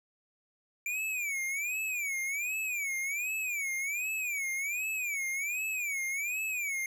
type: tone with vibrato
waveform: square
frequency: 2349 Hz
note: D7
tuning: in tune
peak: -32 dBFS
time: 0.86-6.86 s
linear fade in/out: 2 ms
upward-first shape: sine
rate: 1.3 Hz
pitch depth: 180 cents each way
effects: none